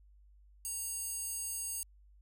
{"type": "tone with high-pass filter", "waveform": "square", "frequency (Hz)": 932.3, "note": "A#5", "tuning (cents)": 0, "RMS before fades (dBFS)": -39, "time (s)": [0.65, 1.83], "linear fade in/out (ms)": 0, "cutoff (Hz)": 8400, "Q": 2.9, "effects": ["added 50 Hz sine -58 dBFS peak until 2.21 s"]}